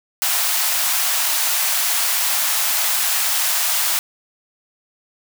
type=high-pass noise; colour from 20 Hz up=white; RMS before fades=-19 dBFS; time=0.22-3.99 s; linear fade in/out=0 ms; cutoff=640 Hz; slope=48 dB/octave; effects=none